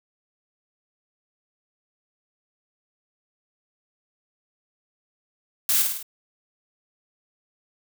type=noise with echo; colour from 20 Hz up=blue; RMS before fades=-21 dBFS; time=5.69-5.82 s; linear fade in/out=2 ms; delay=52 ms; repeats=4; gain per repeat=-4 dB; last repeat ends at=6.028 s; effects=none